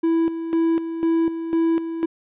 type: tone with tremolo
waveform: triangle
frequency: 329.6 Hz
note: E4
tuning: in tune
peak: -14 dBFS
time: 0.03-2.06 s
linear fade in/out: 10 ms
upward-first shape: square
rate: 2 Hz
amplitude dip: 65%
effects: resampled to 8000 Hz